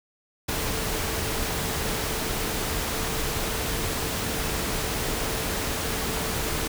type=tone in noise; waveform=sine; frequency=444.1 Hz; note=A4; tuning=16 cents sharp; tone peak=-38 dBFS; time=0.48-6.68 s; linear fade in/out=10 ms; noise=pink; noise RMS=-28 dBFS; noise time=0.48-6.68 s; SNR=-13 dB; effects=none